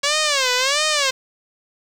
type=tone with vibrato; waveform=5% pulse; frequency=554.4 Hz; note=C#5; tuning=in tune; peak=-5 dBFS; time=0.03-1.11 s; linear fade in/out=10 ms; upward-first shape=sine; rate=1.5 Hz; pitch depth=190 cents each way; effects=low-pass 9000 Hz 12 dB/octave + 7-bit